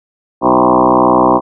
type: tone with frequency modulation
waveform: sine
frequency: 653 Hz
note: E5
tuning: 17 cents flat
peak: -6 dBFS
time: 0.41-1.41 s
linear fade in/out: 50 ms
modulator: 62.3 Hz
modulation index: 6.8
effects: none